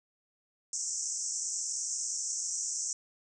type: band-pass noise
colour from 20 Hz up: pink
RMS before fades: -35 dBFS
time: 0.73-2.93 s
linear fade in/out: 2 ms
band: 5600 to 8100 Hz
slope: 96 dB/octave
effects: none